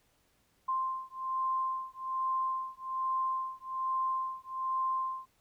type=beating tone pair; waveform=sine; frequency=1047 / 1048.2 Hz; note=C6 / C6; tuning=+1 / +3 cents; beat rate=1.2 Hz; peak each=-34 / -34 dBFS; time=0.68-5.26 s; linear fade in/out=10 ms; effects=pink hiss -71 dBFS RMS until 5.4 s